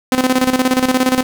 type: tone with tremolo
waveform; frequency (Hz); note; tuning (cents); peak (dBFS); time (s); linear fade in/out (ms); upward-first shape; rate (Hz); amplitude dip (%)
sawtooth; 256.4; C4; -35; -6; 0.12-1.23; 2; square; 17; 70
effects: 8-bit